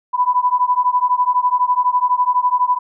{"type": "beating tone pair", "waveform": "sine", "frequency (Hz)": [987.8, 999.8], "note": ["B5", "B5"], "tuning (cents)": [0, 21], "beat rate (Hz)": 12, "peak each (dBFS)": -16, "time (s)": [0.13, 2.79], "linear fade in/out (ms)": 20, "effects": []}